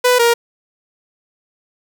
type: tone pair in turn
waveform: sawtooth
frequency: 496.7 / 470.1 Hz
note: B4 / A#4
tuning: +10 / +15 cents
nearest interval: minor second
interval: 95 cents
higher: first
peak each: -6 dBFS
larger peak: neither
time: 0.04-0.19 / 0.19-0.34 s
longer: neither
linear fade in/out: 10 ms
effects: none